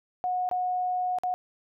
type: tone with dropouts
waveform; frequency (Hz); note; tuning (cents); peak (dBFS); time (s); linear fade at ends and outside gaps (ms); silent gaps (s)
sine; 729; F#5; -26; -25; 0.24-1.34; 0; 0.49-0.513 / 1.186-1.235
effects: none